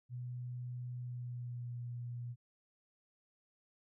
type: tone with pitch glide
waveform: sine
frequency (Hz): 123.47 to 120.72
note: B2 to B2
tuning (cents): 0 to -39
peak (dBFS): -40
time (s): 0.09-2.36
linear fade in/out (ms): 50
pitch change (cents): -39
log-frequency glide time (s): 0.98-1.77
effects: none